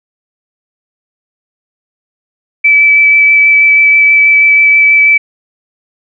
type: tone with vibrato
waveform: sine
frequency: 2307 Hz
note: D7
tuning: 31 cents flat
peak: -3 dBFS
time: 2.64-5.18 s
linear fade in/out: 10 ms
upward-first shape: sine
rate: 6.2 Hz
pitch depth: 10 cents each way
effects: none